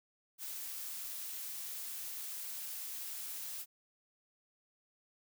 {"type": "noise", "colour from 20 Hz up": "blue", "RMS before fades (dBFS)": -43, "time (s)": [0.38, 3.66], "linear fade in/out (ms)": 50, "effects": []}